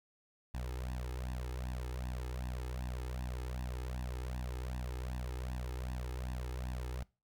sawtooth tone with flanger, 62.4 Hz, B1, 19 cents sharp, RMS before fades -40 dBFS, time 0.54-7.03 s, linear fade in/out 0 ms, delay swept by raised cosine 1.1 to 2.4 ms, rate 2.6 Hz, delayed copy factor +1, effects noise-tail reverb RT60 0.3 s tail -23 dB re dry

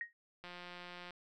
sine tone with exponential decay, 1875 Hz, A#6, 10 cents sharp, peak -34 dBFS, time 0.01-0.13 s, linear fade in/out 1 ms, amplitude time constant 24 ms
click train, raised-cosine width 0.3 ms, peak -33 dBFS, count 119, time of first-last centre 0.44-1.107 s, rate 177 Hz
effects none

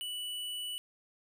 square tone, 2960 Hz, F#7, in tune, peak -37 dBFS, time 0.01-0.78 s, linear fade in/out 0 ms, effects none

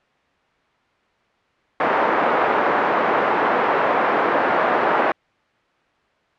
white band-pass noise, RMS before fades -18 dBFS, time 1.8-5.12 s, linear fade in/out 2 ms, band 370 to 1200 Hz, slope 12 dB/octave, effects white hiss -60 dBFS RMS until 6.38 s + low-pass 2000 Hz 12 dB/octave

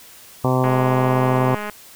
harmonic tone, 128.6 Hz, C3, 30 cents flat, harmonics 1 / 2 / 3 / 4 / 5 / 6 / 7 / 8 / 9, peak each -19 / -22 / -24 / -25 / -26 / -27 / -27 / -28 / -29 dBFS, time 0.44-1.55 s, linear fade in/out 5 ms
click train, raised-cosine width 0.5 ms, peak -14 dBFS, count 222, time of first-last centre 0.64-1.697 s, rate 209 Hz
effects white hiss -44 dBFS RMS until 1.95 s

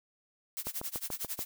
blue noise with tremolo, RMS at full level -35 dBFS, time 0.57-1.45 s, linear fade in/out 0 ms, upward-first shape sine, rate 11 Hz, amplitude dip 95%
click train, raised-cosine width 1 ms, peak -25 dBFS, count 6, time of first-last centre 0.67-1.392 s, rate 6.93 Hz
effects none

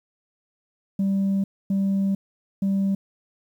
sine tone bursts at uneven times, 195.5 Hz, G3, 4 cents flat, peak -17 dBFS, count 3, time 0.99-1.44 / 1.7-2.15 / 2.62-2.95 s, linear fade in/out 5 ms, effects tanh soft clip ceiling -18 dBFS + 9-bit

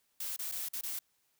blue noise with dropouts, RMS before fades -38 dBFS, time 0.2-0.99 s, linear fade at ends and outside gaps 5 ms, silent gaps 0.364-0.39 / 0.516-0.521 / 0.687-0.733 / 0.811-0.833 s, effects white hiss -75 dBFS RMS until 1.39 s

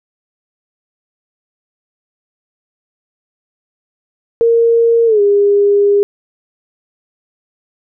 sine tone with pitch glide, 463.2 to 405.6 Hz, A#4 to G#4, -11 to -41 cents, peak -7 dBFS, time 4.41-6.03 s, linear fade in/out 0 ms, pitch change -230 cents, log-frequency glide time 5.06-5.21 s, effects none

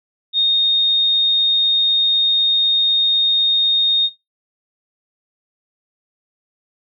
sine tone, 3696 Hz, A#7, 16 cents flat, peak -12 dBFS, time 0.33-4.1 s, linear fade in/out 50 ms, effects noise-tail reverb RT60 0.2 s tail -19 dB re dry

